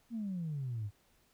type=exponential sweep; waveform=sine; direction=down; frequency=240 to 98 Hz; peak=-34 dBFS; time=0.1-0.91 s; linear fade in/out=50 ms; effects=tanh soft clip ceiling -31 dBFS + pink hiss -70 dBFS RMS until 1.33 s